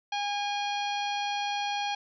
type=harmonic tone with a mistuned harmonic; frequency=816 Hz; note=G#5; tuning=31 cents flat; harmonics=1 / 2 / 3 / 4 / 5 / 6 / 7; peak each=-30 / -41 / -37 / -37 / -41 / -48 / -46 dBFS; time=0.12-1.95 s; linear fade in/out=5 ms; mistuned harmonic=5; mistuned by=+66 cents; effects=none